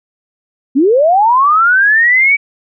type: linear sweep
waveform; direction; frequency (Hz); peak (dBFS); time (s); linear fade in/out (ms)
sine; up; 246 to 2296; -6; 0.75-2.37; 20
effects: none